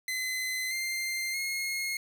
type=tone with pitch steps; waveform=sawtooth; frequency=2039 / 2096 / 2155 Hz; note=C7 / C7 / C#7; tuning=-45 / +2 / -49 cents; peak=-27 dBFS; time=0.08-1.97 s; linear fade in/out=2 ms; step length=630 ms; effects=none